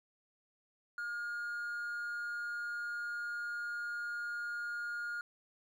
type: tone with amplitude modulation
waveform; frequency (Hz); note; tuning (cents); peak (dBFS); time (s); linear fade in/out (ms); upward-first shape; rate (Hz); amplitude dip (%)
triangle; 1425; F6; +34; -33; 0.98-5.21; 2; sine; 220; 35
effects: tanh soft clip ceiling -29 dBFS